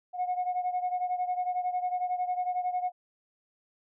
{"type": "beating tone pair", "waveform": "sine", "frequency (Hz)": [723, 734], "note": ["F#5", "F#5"], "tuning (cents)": [-40, -14], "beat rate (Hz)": 11, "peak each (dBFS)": [-28, -32], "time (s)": [0.13, 2.92], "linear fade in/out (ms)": 50, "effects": ["tanh soft clip ceiling -23 dBFS"]}